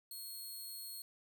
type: tone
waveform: 10% pulse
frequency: 4303 Hz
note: C8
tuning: 48 cents sharp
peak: -38 dBFS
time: 0.11-1.02 s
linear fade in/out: 2 ms
effects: 11-bit